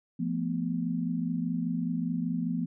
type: tone cluster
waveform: sine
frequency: 172.4 / 221.1 / 246.1 Hz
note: F3 / A3 / B3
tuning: -22 / +9 / -6 cents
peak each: -31 / -35 / -31 dBFS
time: 0.19-2.66 s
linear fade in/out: 10 ms
effects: none